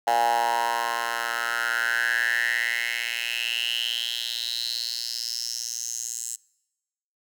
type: tone with high-pass filter sweep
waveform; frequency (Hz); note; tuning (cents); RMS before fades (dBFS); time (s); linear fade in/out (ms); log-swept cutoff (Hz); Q
10% pulse; 117.7; A#2; +17; -27; 0.07-6.36; 5; 780 to 7500; 6.6
effects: noise-tail reverb RT60 1.0 s tail -26 dB re dry